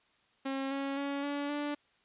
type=tone with pitch steps; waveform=sawtooth; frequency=270 / 275.4 / 280.8 / 286.4 / 292.1 Hz; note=C#4 / C#4 / C#4 / D4 / D4; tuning=-45 / -11 / +22 / -43 / -9 cents; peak=-29 dBFS; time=0.45-1.75 s; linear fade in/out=10 ms; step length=260 ms; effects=white hiss -69 dBFS RMS until 2.04 s + resampled to 8000 Hz